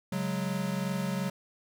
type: chord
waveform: square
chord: C# suspended fourth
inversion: none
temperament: equal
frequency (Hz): 138.59 / 185 / 207.7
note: C#3 / F#3 / G#3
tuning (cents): 0 / 0 / 0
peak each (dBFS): -37 / -32 / -37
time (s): 0.12-1.3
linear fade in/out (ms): 5
effects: none